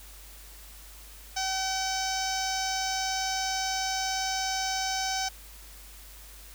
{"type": "tone with low-pass filter", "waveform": "sawtooth", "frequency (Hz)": 763, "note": "G5", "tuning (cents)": -47, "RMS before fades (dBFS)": -30, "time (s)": [1.36, 5.29], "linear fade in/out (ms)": 10, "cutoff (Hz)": 5800, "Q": 6.8, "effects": ["added 50 Hz sine -48 dBFS peak until 6.54 s", "white hiss -50 dBFS RMS until 6.54 s"]}